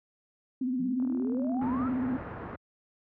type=tone with vibrato; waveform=sine; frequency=254.4 Hz; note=C4; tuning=48 cents flat; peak=-27 dBFS; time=0.61-2.17 s; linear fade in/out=5 ms; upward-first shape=sine; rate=17 Hz; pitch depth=76 cents each way
type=exponential sweep; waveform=sine; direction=up; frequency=167 to 1390 Hz; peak=-36 dBFS; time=0.79-1.89 s; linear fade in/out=10 ms
type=click train; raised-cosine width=1 ms; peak=-34 dBFS; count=37; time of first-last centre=1-1.891 s; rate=40.4 Hz
type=low-pass noise; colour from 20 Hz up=pink; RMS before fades=-38 dBFS; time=1.61-2.56 s; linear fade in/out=5 ms; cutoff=1600 Hz; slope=24 dB/octave
effects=high-pass 80 Hz 12 dB/octave